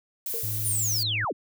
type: noise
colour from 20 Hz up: violet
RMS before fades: -31 dBFS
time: 0.26-1.03 s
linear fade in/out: 2 ms
type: tone with exponential decay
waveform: sine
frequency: 458.3 Hz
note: A#4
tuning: 29 cents flat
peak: -30 dBFS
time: 0.34-0.53 s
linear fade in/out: 0 ms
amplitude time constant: 41 ms
type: tone with pitch glide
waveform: triangle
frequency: 106 to 107.11 Hz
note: G#2 to A2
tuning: +36 to -46 cents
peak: -29 dBFS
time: 0.43-1.25 s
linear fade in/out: 5 ms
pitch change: +18 cents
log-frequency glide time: 0.54-0.6 s
type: linear sweep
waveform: sine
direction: down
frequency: 9880 to 133.1 Hz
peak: -25 dBFS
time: 0.64-1.33 s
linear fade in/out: 20 ms
effects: none